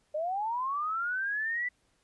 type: linear sweep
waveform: sine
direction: up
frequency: 589 to 1992 Hz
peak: -29 dBFS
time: 0.14-1.69 s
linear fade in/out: 10 ms
effects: pink hiss -71 dBFS RMS until 2.03 s + resampled to 24000 Hz